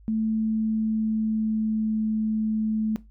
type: tone with pitch glide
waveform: sine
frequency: 220 to 217.6 Hz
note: A3 to A3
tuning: 0 to -19 cents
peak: -22 dBFS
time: 0.08-2.96 s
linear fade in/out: 0 ms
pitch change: -19 cents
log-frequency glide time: 0.19-2.07 s
effects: noise-tail reverb RT60 0.2 s tail -17 dB re dry + added 51 Hz sine -48 dBFS peak until 3.1 s